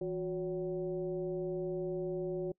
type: tone with frequency modulation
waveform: sine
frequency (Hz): 364.3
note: F#4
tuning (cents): -27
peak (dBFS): -33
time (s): 0.01-2.52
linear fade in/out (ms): 5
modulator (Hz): 199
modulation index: 0.83
effects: noise-tail reverb RT60 0.1 s tail -24 dB re dry